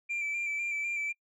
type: tone with vibrato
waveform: sine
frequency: 2349 Hz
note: D7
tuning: in tune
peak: -28 dBFS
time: 0.09-1.13 s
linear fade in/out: 20 ms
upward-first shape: square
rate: 4 Hz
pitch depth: 25 cents each way
effects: noise-tail reverb RT60 0.1 s tail -26 dB re dry + tanh soft clip ceiling -29 dBFS